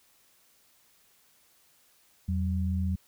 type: tone pair together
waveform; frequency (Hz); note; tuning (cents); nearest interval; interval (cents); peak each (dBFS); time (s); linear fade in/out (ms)
sine; 83.9 / 188.35; E2 / F#3; +31 / +31; octave + major second; 1400; -27 / -31; 2.28-2.96; 10
effects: white hiss -64 dBFS RMS until 3.07 s